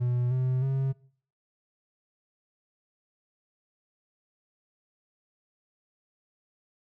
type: tone with pitch steps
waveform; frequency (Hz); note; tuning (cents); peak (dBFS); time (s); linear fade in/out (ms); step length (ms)
triangle; 122.8 / 128.53 / 134.53; B2 / C3 / C3; -9 / -30 / +49; -22; 0-0.93; 20; 310
effects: noise-tail reverb RT60 0.5 s tail -21 dB re dry